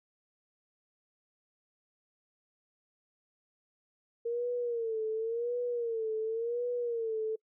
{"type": "tone with vibrato", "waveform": "sine", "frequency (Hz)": 462, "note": "A#4", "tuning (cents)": -16, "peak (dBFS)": -30, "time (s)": [4.25, 7.36], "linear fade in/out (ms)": 10, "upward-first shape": "sine", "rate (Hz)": 0.92, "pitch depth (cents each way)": 96, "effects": ["noise-tail reverb RT60 0.1 s tail -26 dB re dry"]}